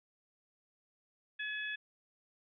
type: harmonic tone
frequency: 851 Hz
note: G#5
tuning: 42 cents sharp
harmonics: 2 / 3 / 4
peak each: -38 / -43 / -45 dBFS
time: 1.39-1.76 s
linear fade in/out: 10 ms
effects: none